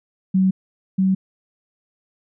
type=tone pair in turn; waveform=sine; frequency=188.8 / 189.89 Hz; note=F#3 / F#3; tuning=+35 / +45 cents; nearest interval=unison; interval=10 cents; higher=second; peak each=-13 / -14 dBFS; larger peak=first; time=0.34-0.51 / 0.98-1.15 s; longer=neither; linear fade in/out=10 ms; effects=none